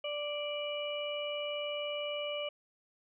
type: harmonic tone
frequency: 587.3 Hz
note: D5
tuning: in tune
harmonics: 1 / 2 / 4 / 5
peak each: -36 / -47 / -43 / -40 dBFS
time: 0.04-2.49 s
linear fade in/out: 5 ms
effects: none